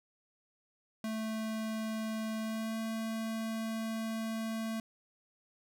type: tone with pitch glide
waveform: square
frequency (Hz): 220 to 223.2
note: A3 to A3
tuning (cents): 0 to +25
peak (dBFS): -35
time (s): 1.04-4.8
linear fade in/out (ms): 2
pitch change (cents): +25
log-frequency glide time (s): 2.41-2.78
effects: none